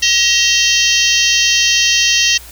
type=harmonic tone with a mistuned harmonic; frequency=632 Hz; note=D#5; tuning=27 cents sharp; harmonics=3 / 4 / 5 / 6 / 7 / 8 / 9 / 10; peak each=-19 / -17 / -16 / -22 / -18 / -20 / -17 / -20 dBFS; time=0.02-2.38 s; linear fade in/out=10 ms; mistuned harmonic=4; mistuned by=+120 cents; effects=added 60 Hz sine -37 dBFS peak until 2.51 s + white hiss -37 dBFS RMS until 2.51 s